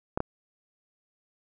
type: clicks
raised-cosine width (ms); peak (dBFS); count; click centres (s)
1; -13; 2; 0.175 / 0.204
effects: none